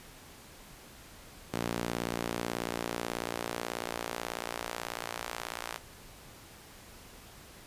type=tone with high-pass filter sweep; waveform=sawtooth; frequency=58.27 Hz; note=A#1; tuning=in tune; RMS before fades=-37 dBFS; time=1.53-5.78 s; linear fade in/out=10 ms; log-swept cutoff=200 to 890 Hz; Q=0.77; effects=pink hiss -52 dBFS RMS until 7.66 s + resampled to 32000 Hz